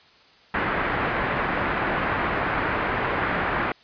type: low-pass noise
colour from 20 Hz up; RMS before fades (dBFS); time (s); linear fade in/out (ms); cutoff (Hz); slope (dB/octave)
white; -25; 0.54-3.72; 2; 1900; 24
effects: white hiss -54 dBFS RMS until 3.83 s + resampled to 11025 Hz